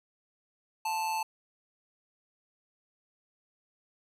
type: tone with amplitude modulation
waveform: square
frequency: 880 Hz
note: A5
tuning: in tune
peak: -28 dBFS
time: 0.85-1.23 s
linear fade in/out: 5 ms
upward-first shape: sine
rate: 165 Hz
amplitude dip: 45%
effects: resampled to 32000 Hz